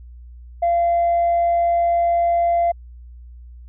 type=tone; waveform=sine; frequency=687 Hz; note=F5; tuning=29 cents flat; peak=-13 dBFS; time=0.62-2.72 s; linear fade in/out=10 ms; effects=tanh soft clip ceiling -12 dBFS + added 60 Hz sine -37 dBFS peak until 3.68 s